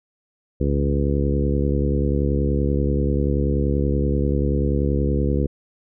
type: harmonic tone with a mistuned harmonic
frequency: 70.4 Hz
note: C#2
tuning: 27 cents sharp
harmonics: 1 / 2 / 3 / 4 / 5 / 6 / 7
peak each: -21 / -24 / -26 / -27 / -28 / -29 / -29 dBFS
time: 0.6-5.47 s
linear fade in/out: 10 ms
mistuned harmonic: 1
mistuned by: -47 cents
effects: none